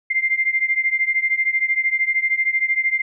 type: beating tone pair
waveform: sine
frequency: 2093 / 2106 Hz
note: C7 / C7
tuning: 0 / +11 cents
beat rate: 13 Hz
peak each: -19 / -21 dBFS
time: 0.1-3.02 s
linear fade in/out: 10 ms
effects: none